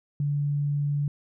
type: tone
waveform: sine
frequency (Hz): 144.5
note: D3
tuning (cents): -28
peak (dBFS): -23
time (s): 0.2-1.08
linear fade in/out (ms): 2
effects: none